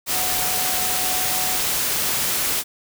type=tone in noise; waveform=sine; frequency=740 Hz; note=F#5; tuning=in tune; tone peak=-30 dBFS; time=0.11-1.6 s; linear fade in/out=50 ms; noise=white; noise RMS=-22 dBFS; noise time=0.06-2.64 s; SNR=-11 dB; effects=none